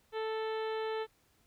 harmonic tone with a mistuned harmonic, 440 Hz, A4, in tune, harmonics 1 / 2 / 3 / 4 / 5 / 6 / 7 / 8 / 9, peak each -34 / -41 / -46 / -47 / -52 / -54 / -52 / -55 / -55 dBFS, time 0.12-1.07 s, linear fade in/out 50 ms, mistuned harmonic 9, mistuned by +19 cents, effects pink hiss -70 dBFS RMS until 1.46 s

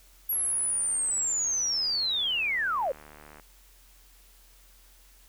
sine linear sweep, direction down, 11500 to 481 Hz, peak -25 dBFS, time 0.29-2.92 s, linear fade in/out 5 ms
click train, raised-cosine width 0.5 ms, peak -33 dBFS, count 232, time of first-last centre 0.33-3.398 s, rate 75.3 Hz
effects added 43 Hz sine -56 dBFS peak until 5.28 s + white hiss -59 dBFS RMS until 5.28 s

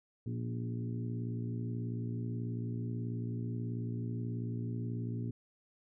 harmonic tone with a mistuned harmonic, 58.4 Hz, A#1, 4 cents sharp, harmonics 2 / 3 / 4 / 5 / 6 / 7, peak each -36 / -45 / -42 / -47 / -51 / -51 dBFS, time 0.26-5.31 s, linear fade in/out 5 ms, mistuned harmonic 4, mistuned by +44 cents, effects none

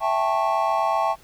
triangle chord, A dominant seventh, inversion second, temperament just, 660 / 792 / 880 / 1100 Hz, E5 / G5 / A5 / C#6, +2 / +18 / 0 / -14 cents, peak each -23 dBFS, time 0-1.16 s, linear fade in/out 50 ms, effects pink hiss -53 dBFS RMS until 1.23 s

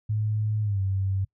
sine tone with pitch glide, 107.1 to 96.52 Hz, A2 to G2, -46 to -26 cents, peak -23 dBFS, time 0.09-1.25 s, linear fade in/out 10 ms, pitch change -180 cents, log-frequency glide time 0.62-0.8 s, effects noise-tail reverb RT60 0.1 s tail -24 dB re dry

